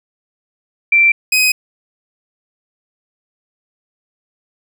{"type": "tone pair in turn", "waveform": ["sine", "sawtooth"], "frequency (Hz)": [2349, 2514], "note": ["D7", "D#7"], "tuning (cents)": [0, 17], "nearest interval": "minor second", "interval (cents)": 117, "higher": "second", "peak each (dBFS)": -7, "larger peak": "neither", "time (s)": [[0.92, 1.12], [1.32, 1.52]], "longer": "neither", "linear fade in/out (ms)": 5, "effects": []}